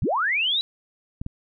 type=linear sweep; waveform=sine; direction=up; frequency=51.91 to 3974 Hz; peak=-20 dBFS; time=0.02-0.61 s; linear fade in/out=0 ms
type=clicks; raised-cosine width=5 ms; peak=-18 dBFS; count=2; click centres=1.215 / 1.264 s
effects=none